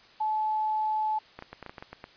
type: tone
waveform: sine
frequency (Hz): 863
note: A5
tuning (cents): -34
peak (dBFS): -25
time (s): 0.2-1.19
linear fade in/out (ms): 10
type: clicks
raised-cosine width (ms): 0.5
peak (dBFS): -25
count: 10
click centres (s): 1.39 / 1.424 / 1.53 / 1.627 / 1.663 / 1.695 / 1.782 / 1.825 / 1.93 / 2.041
effects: white hiss -55 dBFS RMS until 2.16 s + resampled to 11025 Hz